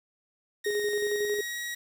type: tone with pitch glide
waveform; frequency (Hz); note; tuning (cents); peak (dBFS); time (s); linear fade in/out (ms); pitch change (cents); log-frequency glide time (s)
sawtooth; 1864.7 to 1906.1; A#6 to A#6; 0 to +38; -29; 0.64-1.75; 10; +38; 0.9-1.59
type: tone with tremolo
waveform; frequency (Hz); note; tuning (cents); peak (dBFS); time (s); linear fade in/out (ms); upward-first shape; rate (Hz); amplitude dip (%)
sine; 415.3; G#4; 0; -25; 0.66-1.41; 5; square; 11; 40
effects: 8-bit